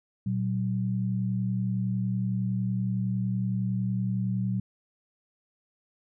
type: tone pair together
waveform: sine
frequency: 117.98 / 188.8 Hz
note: A#2 / F#3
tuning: +21 / +35 cents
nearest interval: minor sixth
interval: 814 cents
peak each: -28 dBFS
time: 0.26-4.6 s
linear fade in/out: 5 ms
effects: none